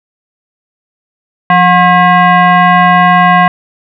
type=tone with frequency modulation; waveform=sine; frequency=176.1 Hz; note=F3; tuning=15 cents sharp; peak=-3 dBFS; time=1.5-3.48 s; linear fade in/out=2 ms; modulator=899 Hz; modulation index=1.7; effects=none